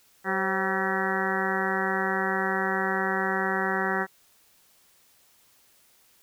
harmonic tone with a mistuned harmonic, 191.1 Hz, G3, 44 cents flat, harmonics 1 / 2 / 3 / 4 / 5 / 6 / 7 / 8 / 9 / 10, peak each -33 / -31 / -37 / -32 / -35 / -37 / -34 / -33 / -33 / -32 dBFS, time 0.24-4.07 s, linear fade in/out 50 ms, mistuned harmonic 3, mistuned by -98 cents, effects white hiss -61 dBFS RMS until 6.22 s

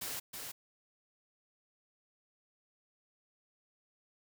white noise with echo, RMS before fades -40 dBFS, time 0.01-0.2 s, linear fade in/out 10 ms, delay 320 ms, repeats 1, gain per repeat -4 dB, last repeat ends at 0.52 s, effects none

